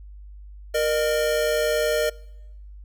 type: tone pair together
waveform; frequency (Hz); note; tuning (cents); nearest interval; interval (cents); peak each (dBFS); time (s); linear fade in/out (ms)
square; 467.5 / 608.3; A#4 / D#5; +5 / -39; perfect fourth; 456; -24 / -23; 0.74-2.1; 10
effects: noise-tail reverb RT60 1.0 s tail -25 dB re dry + added 50 Hz sine -39 dBFS peak until 2.84 s